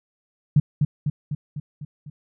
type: tone with echo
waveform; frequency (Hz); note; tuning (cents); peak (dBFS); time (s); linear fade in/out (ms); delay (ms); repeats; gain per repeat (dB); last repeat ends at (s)
sine; 146.83; D3; 0; -11; 0.56-0.6; 5; 250; 6; -4; 2.1
effects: none